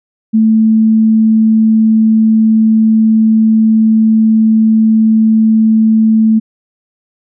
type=tone; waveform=sine; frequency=220.4 Hz; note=A3; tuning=3 cents sharp; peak=-5 dBFS; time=0.33-6.4 s; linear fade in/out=20 ms; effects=none